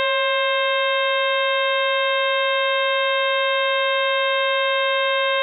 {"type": "harmonic tone with a mistuned harmonic", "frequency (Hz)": 529, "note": "C5", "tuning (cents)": 19, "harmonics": [1, 2, 3, 4, 5, 6, 7], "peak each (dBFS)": [-21, -24, -26, -27, -28, -29, -29], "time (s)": [0, 5.42], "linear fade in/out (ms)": 0, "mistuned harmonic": 1, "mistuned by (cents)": 57, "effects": []}